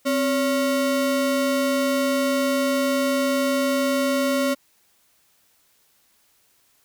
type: ring-modulated tone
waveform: square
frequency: 413.7 Hz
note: G#4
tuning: 7 cents flat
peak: -17 dBFS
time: 0.05-4.55 s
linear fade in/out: 20 ms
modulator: 151 Hz
effects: white hiss -62 dBFS RMS until 6.84 s